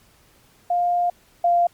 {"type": "tone pair in turn", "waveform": "sine", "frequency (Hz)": [704, 695.1], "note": ["F5", "F5"], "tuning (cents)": [14, -8], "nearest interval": "unison", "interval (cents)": 22, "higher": "first", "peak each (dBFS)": [-17, -14], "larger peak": "second", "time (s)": [[0.7, 1.1], [1.44, 1.67]], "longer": "first", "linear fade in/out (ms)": 5, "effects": ["pink hiss -56 dBFS RMS until 1.73 s", "MP3 96 kbps"]}